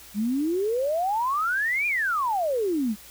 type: exponential two-way sweep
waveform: sine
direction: up then down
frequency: 197.4 to 2462 to 197.4 Hz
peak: -22 dBFS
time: 0.14-2.96 s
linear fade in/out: 50 ms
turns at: 1.87 s
effects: added 60 Hz sine -57 dBFS peak until 3.1 s + white hiss -47 dBFS RMS until 3.1 s